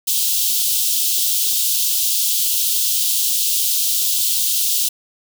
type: high-pass noise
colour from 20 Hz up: white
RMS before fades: -18 dBFS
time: 0.07-4.89 s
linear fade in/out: 10 ms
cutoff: 3000 Hz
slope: 48 dB/octave
effects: none